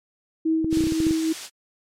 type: tone with tremolo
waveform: sine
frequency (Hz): 320.8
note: E4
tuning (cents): -47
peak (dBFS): -17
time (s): 0.45-1.33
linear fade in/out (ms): 10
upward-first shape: triangle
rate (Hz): 3.6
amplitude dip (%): 45
type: clicks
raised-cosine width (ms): 3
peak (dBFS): -15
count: 10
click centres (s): 0.645 / 0.728 / 0.772 / 0.807 / 0.839 / 0.87 / 0.922 / 1.003 / 1.068 / 1.109
type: noise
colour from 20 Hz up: blue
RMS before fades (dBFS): -27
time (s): 0.7-1.5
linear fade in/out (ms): 50
effects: low-pass 6000 Hz 12 dB/octave + MP3 96 kbps